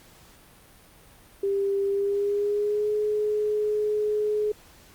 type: tone with pitch glide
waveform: sine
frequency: 396.4 to 422.4 Hz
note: G4 to G#4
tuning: +19 to +29 cents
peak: -22 dBFS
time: 1.43-4.52 s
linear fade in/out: 5 ms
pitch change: +110 cents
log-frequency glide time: 1.87-2.93 s
effects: pink hiss -53 dBFS RMS until 4.94 s + Opus 48 kbps